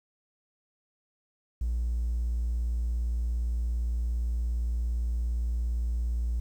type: tone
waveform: triangle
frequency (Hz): 58.7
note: A#1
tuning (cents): +13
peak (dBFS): -23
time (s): 1.61-6.4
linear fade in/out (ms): 5
effects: tanh soft clip ceiling -22 dBFS + 10-bit